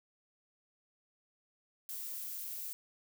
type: noise with high-pass filter sweep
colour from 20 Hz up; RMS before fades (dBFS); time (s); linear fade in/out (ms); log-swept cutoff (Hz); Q
violet; -42; 1.89-2.73; 0; 610 to 350; 2.3
effects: none